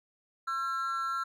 triangle tone with amplitude modulation, 1351 Hz, E6, 42 cents sharp, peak -25 dBFS, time 0.47-1.24 s, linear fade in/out 10 ms, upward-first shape sine, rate 281 Hz, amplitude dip 70%, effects none

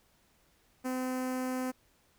sawtooth tone with notch filter, 256.1 Hz, C4, 37 cents flat, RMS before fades -34 dBFS, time 0.84-1.72 s, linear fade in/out 20 ms, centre 3600 Hz, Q 0.89, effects pink hiss -68 dBFS RMS until 2.18 s

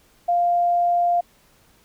sine tone, 698.5 Hz, F5, in tune, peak -16 dBFS, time 0.28-1.21 s, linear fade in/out 10 ms, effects pink hiss -57 dBFS RMS until 1.84 s

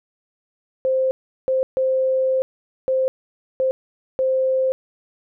sine tone bursts at uneven times, 523.3 Hz, C5, in tune, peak -16 dBFS, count 6, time 0.85-1.11 / 1.48-1.63 / 1.77-2.42 / 2.88-3.08 / 3.6-3.71 / 4.19-4.72 s, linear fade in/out 0 ms, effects none

